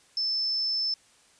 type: tone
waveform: sine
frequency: 5274 Hz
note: E8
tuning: in tune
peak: -25 dBFS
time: 0.17-0.94 s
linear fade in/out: 2 ms
effects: white hiss -60 dBFS RMS until 1.39 s + resampled to 22050 Hz